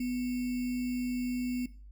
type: tone with sample-and-hold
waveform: sine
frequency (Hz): 248.4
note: B3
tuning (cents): +10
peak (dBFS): -30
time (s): 0-1.66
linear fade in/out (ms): 5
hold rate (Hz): 2450
effects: noise-tail reverb RT60 0.4 s tail -17 dB re dry + added 50 Hz sine -47 dBFS peak until 1.91 s